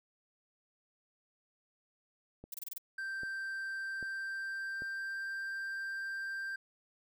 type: click train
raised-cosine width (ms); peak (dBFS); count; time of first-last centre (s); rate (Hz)
2; -35; 4; 2.44-4.821; 1.26
type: noise bursts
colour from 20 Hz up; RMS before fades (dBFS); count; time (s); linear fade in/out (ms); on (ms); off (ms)
violet; -41; 6; 2.52-2.782; 5; 22; 26
type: tone with pitch glide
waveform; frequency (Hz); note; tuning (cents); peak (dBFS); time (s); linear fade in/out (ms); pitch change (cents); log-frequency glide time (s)
triangle; 1568 to 1578; G6 to G6; 0 to +11; -35; 2.98-6.56; 5; +11; 3.76-5.3
effects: none